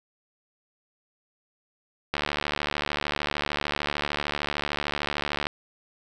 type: click train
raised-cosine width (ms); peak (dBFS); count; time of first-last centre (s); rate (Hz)
0.3; -10; 245; 2.14-5.469; 73.3
effects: none